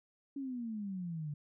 sine exponential sweep, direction down, 282.8 to 143.9 Hz, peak -37 dBFS, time 0.36-1.34 s, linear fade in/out 5 ms, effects none

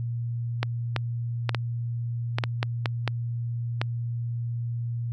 clicks, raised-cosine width 0.3 ms, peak -9 dBFS, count 10, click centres 0.63 / 0.963 / 1.493 / 1.547 / 2.385 / 2.438 / 2.629 / 2.858 / 3.077 / 3.815 s, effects added 118 Hz sine -27 dBFS peak until 5.12 s

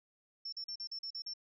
sine tone bursts, 5400 Hz, E8, 41 cents sharp, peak -39 dBFS, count 8, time 0.45-1.337 s, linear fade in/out 5 ms, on 75 ms, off 41 ms, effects none

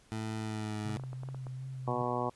20% pulse tone with pitch glide, 110 to 106.31 Hz, A2 to G#2, 0 to +41 cents, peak -30 dBFS, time 0.12-0.97 s, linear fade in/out 0 ms, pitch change -59 cents, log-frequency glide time 0.38-0.79 s
sine tone with vibrato, 130.2 Hz, C3, 8 cents flat, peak -38 dBFS, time 0.85-2.02 s, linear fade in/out 5 ms, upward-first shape sine, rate 2.7 Hz, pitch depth 28 cents each way
clicks, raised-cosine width 1 ms, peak -33 dBFS, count 9, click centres 0.895 / 0.961 / 0.997 / 1.037 / 1.131 / 1.234 / 1.288 / 1.346 / 1.468 s
harmonic tone, 122.6 Hz, B2, 12 cents flat, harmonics 1 / 2 / 3 / 4 / 5 / 6 / 7 / 8 / 9, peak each -39 / -39 / -39 / -39 / -39 / -39 / -39 / -39 / -39 dBFS, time 1.87-2.3 s, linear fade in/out 10 ms
effects pink hiss -63 dBFS RMS until 2.35 s + resampled to 24000 Hz

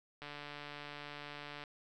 click train, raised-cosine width 0.3 ms, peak -30 dBFS, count 208, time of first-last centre 0.22-1.638 s, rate 146 Hz, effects none

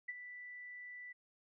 sine tone with ADSR envelope, 1975.5 Hz, B6, in tune, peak -37 dBFS, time 0.08-1.13 s, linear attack 11 ms, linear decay 32 ms, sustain -10 dB, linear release 14 ms, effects none

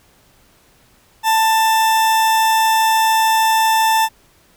40% pulse tone, 887 Hz, A5, 14 cents sharp, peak -11 dBFS, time 1.23-4.09 s, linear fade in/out 50 ms, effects pink hiss -53 dBFS RMS until 4.56 s

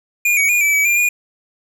square tone with pitch steps, 2425 / 2253 / 2435 / 2310 / 2282 / 2392 / 2440 Hz, D#7 / C#7 / D#7 / D7 / C#7 / D7 / D#7, -45 / +28 / -38 / -29 / +50 / +31 / -34 cents, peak -13 dBFS, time 0.25-1.09 s, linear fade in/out 5 ms, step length 120 ms, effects none

